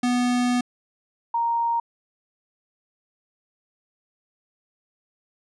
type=tone pair in turn; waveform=square / sine; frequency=246 / 932 Hz; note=B3 / A#5; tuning=-7 / -1 cents; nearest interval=octave + major seventh; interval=2306 cents; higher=second; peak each=-20 dBFS; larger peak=neither; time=0.03-0.61 / 1.34-1.8 s; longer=first; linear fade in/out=5 ms; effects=resampled to 22050 Hz